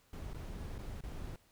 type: noise with dropouts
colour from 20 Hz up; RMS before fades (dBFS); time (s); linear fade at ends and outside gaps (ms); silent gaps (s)
brown; -43; 0.13-1.36; 2; 0.334-0.345 / 0.782-0.788 / 1.008-1.036
effects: pink hiss -69 dBFS RMS until 1.51 s